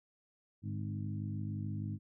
harmonic tone with a mistuned harmonic, 51.6 Hz, G#1, 10 cents flat, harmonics 2 / 3 / 4 / 5 / 6, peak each -38 / -43 / -43 / -48 / -49 dBFS, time 0.62-1.99 s, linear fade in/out 50 ms, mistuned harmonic 3, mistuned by -56 cents, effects none

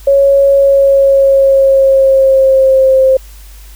sine tone with pitch glide, 554 to 527.2 Hz, C#5 to C5, -1 to +13 cents, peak -4 dBFS, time 0.07-3.17 s, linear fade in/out 5 ms, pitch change -86 cents, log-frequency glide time 0.54-3.04 s, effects added 50 Hz sine -31 dBFS peak until 3.75 s + white hiss -41 dBFS RMS until 3.75 s

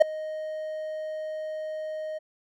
triangle tone with ADSR envelope, 622.3 Hz, D#5, in tune, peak -7 dBFS, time 0-2.19 s, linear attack 18 ms, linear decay 6 ms, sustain -22 dB, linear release 17 ms, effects none

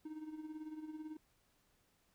triangle tone with tremolo, 310 Hz, D#4, 6 cents flat, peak -40 dBFS, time 0.05-1.17 s, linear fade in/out 5 ms, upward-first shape sine, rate 18 Hz, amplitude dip 65%, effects pink hiss -75 dBFS RMS until 2.14 s

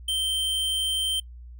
square tone, 3124 Hz, G7, 7 cents flat, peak -24 dBFS, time 0.08-1.2 s, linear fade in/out 5 ms, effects noise-tail reverb RT60 0.1 s tail -24 dB re dry + added 60 Hz sine -40 dBFS peak until 1.59 s

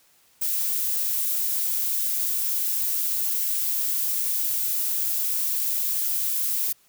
violet noise, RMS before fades -25 dBFS, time 0.41-6.73 s, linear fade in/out 10 ms, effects white hiss -60 dBFS RMS until 6.88 s

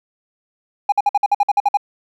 triangle tone bursts, 815 Hz, G#5, 33 cents flat, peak -8 dBFS, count 11, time 0.89-1.772 s, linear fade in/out 5 ms, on 32 ms, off 53 ms, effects tanh soft clip ceiling -5 dBFS

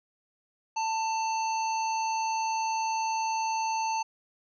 harmonic tone, 890 Hz, A5, 20 cents sharp, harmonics 1 / 3 / 5 / 7, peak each -27 / -38 / -42 / -40 dBFS, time 0.76-4.03 s, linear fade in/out 10 ms, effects none

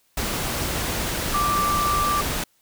sine tone in noise, 1174.7 Hz, D6, in tune, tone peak -20 dBFS, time 1.34-2.21 s, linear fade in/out 5 ms, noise pink, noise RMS -26 dBFS, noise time 0.17-2.44 s, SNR +3 dB, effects white hiss -64 dBFS RMS until 2.61 s

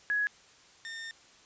sine / sawtooth tone pair in turn, 1675 / 1816.2 Hz, G#6 / A#6, +14 / -46 cents, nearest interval minor second, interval 140 cents, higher second, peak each -26 / -35 dBFS, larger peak first, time 0.1-0.27 / 0.85-1.11 s, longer second, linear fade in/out 0 ms, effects white hiss -58 dBFS RMS until 1.45 s + resampled to 16000 Hz

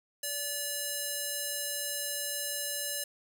square tone with band-pass filter, 577 Hz, D5, 31 cents flat, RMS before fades -35 dBFS, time 0.23-3.04 s, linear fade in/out 5 ms, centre 11000 Hz, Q 0.85, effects none

